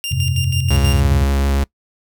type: tone with tremolo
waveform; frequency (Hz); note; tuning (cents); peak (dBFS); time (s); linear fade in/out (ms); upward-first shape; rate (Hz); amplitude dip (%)
sawtooth; 2794; F7; 0; -18; 0.04-1; 0; square; 6.2; 65
type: chord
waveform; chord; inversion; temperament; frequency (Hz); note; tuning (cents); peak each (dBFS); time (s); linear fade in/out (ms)
sine; F suspended second; none; equal; 87.31 / 98 / 130.81; F2 / G2 / C3; 0 / 0 / 0; -20 / -22 / -18; 0.11-1.24; 10
type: tone with vibrato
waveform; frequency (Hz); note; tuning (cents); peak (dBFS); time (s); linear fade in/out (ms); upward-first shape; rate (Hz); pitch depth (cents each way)
45% pulse; 69.3; C#2; 0; -14; 0.7-1.64; 5; sine; 6.9; 11
effects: noise-tail reverb RT60 0.1 s tail -23 dB re dry